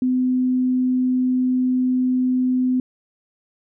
sine tone, 254.1 Hz, B3, 49 cents sharp, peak -16 dBFS, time 0.02-2.8 s, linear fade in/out 2 ms, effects none

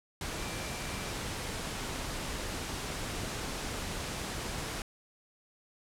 sine tone in noise, 2349 Hz, D7, in tune, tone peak -48 dBFS, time 0.38-1.1 s, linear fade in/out 2 ms, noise pink, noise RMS -37 dBFS, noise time 0.21-4.82 s, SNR -14 dB, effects low-pass 10000 Hz 12 dB/octave

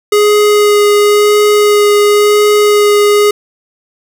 square tone with vibrato, 415.3 Hz, G#4, in tune, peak -6 dBFS, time 0.12-3.31 s, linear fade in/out 5 ms, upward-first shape sine, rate 0.95 Hz, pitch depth 10 cents each way, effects none

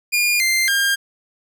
sawtooth tone with pitch steps, 2422 / 2089 / 1607 Hz, D#7 / C7 / G6, -47 / -3 / +43 cents, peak -12 dBFS, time 0.12-0.96 s, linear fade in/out 20 ms, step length 280 ms, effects none

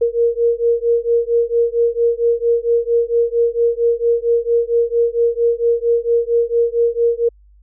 sine beating tone pair, 466.7 / 471.1 Hz, A#4 / A#4, +2 / +18 cents, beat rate 4.4 Hz, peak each -16 dBFS, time 0.01-7.29 s, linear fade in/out 10 ms, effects added 50 Hz sine -45 dBFS peak until 7.62 s

